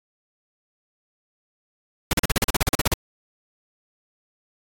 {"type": "noise bursts", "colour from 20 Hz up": "pink", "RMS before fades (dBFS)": -19, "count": 14, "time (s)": [2.11, 2.938], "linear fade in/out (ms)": 2, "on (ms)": 22, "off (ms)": 40, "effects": ["AAC 48 kbps"]}